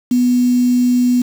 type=tone with quantisation; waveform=sine; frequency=246.9 Hz; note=B3; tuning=in tune; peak=-10 dBFS; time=0.11-1.22 s; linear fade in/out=5 ms; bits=5; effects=none